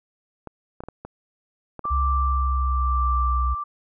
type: clicks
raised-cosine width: 1 ms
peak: -21 dBFS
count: 7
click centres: 0.473 / 0.805 / 0.837 / 0.886 / 1.05 / 1.793 / 1.854 s
type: tone with tremolo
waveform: sine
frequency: 1174.7 Hz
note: D6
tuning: in tune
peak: -22 dBFS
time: 1.84-3.64 s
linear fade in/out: 10 ms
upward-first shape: sine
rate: 0.97 Hz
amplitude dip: 40%
type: tone with pitch glide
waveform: sine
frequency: 68 to 63.08 Hz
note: C#2 to B1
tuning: -33 to +37 cents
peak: -20 dBFS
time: 1.9-3.55 s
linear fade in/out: 20 ms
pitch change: -130 cents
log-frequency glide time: 2.05-3.22 s
effects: none